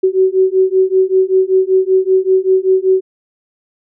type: beating tone pair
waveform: sine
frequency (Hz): 374.7 / 379.9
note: F#4 / F#4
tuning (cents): +22 / +46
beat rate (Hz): 5.2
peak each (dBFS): -12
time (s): 0.03-3.01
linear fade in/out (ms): 10
effects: none